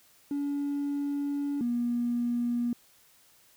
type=tone pair in turn; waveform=triangle; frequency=285 / 239.7 Hz; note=C#4 / A#3; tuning=+48 / +48 cents; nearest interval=minor third; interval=300 cents; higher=first; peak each=-25 / -22 dBFS; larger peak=second; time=0.31-1.61 / 1.61-2.73 s; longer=first; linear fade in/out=2 ms; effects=tanh soft clip ceiling -24 dBFS + white hiss -61 dBFS RMS until 3.56 s